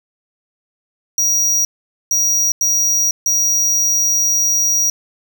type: tone bursts at uneven times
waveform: square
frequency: 5750 Hz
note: F8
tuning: 50 cents sharp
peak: -13 dBFS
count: 4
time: 1.18-1.65 / 2.11-2.52 / 2.61-3.11 / 3.26-4.9 s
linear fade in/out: 2 ms
effects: none